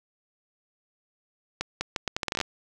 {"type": "accelerating click train", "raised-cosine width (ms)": 0.2, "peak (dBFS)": -10, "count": 13, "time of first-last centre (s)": [1.61, 2.412], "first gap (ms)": 200, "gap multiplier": 0.76, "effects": []}